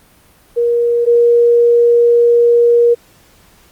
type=tone pair in turn; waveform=sine; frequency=473.7 / 473.7 Hz; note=A#4 / A#4; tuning=+28 / +28 cents; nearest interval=unison; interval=0 cents; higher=neither; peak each=-10 / -6 dBFS; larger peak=second; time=0.56-1.06 / 1.06-2.95 s; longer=second; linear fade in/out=20 ms; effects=pink hiss -48 dBFS RMS until 3.71 s + Opus 32 kbps